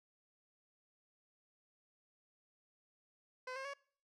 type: tone with pitch steps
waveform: 15% pulse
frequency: 510 / 534.4 / 560 Hz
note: C5 / C5 / C#5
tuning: -44 / +36 / +18 cents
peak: -36 dBFS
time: 3.47-3.737 s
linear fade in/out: 5 ms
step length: 89 ms
effects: noise-tail reverb RT60 0.5 s tail -22 dB re dry + low-pass 5000 Hz 12 dB/octave